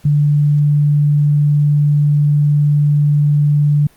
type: tone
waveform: sine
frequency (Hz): 146.83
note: D3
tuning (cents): 0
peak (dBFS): -9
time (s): 0.05-3.87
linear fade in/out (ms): 5
effects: pink hiss -50 dBFS RMS until 3.96 s + Opus 48 kbps